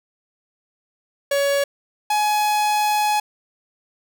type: tone pair in turn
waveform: 45% pulse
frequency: 562 / 842 Hz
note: C#5 / G#5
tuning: +24 / +24 cents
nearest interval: perfect fifth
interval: 700 cents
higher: second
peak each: -17 dBFS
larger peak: neither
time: 1.31-1.64 / 2.1-3.2 s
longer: second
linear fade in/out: 5 ms
effects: none